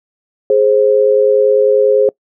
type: tone pair together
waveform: sine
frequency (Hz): 418 / 528.1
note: G#4 / C5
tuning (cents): +11 / +16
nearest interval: major third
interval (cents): 405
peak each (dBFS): -10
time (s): 0.5-2.09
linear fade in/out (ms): 2
effects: noise-tail reverb RT60 0.1 s tail -24 dB re dry